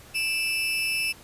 35% pulse tone with amplitude modulation, 2637 Hz, E7, in tune, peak -20 dBFS, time 0.14-1.13 s, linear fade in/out 20 ms, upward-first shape sine, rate 269 Hz, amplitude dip 60%, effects pink hiss -49 dBFS RMS until 1.23 s + resampled to 32000 Hz

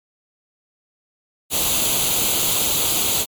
white noise with comb filter, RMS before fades -19 dBFS, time 1.5-3.26 s, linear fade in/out 50 ms, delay 0.28 ms, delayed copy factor +0.7, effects MP3 96 kbps

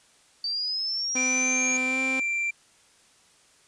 sine linear sweep, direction up, 4600 to 6650 Hz, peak -26 dBFS, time 0.44-1.77 s, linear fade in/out 2 ms
sawtooth tone with pitch glide, 255.5 to 261.9 Hz, C4 to C4, -41 to +2 cents, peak -26 dBFS, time 1.15-2.2 s, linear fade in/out 5 ms, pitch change +43 cents, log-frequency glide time 1.85-2 s
triangle tone, 2358 Hz, D7, 6 cents sharp, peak -23 dBFS, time 1.16-2.51 s, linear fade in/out 10 ms
effects white hiss -59 dBFS RMS until 3.67 s + resampled to 22050 Hz

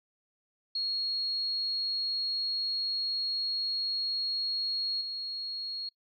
sine tone with level steps, 4301 Hz, C8, 47 cents sharp, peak -29 / -34 dBFS, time 0.75-5.89 s, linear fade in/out 5 ms, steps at 5.01 s, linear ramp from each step 2 ms, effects noise-tail reverb RT60 0.1 s tail -22 dB re dry

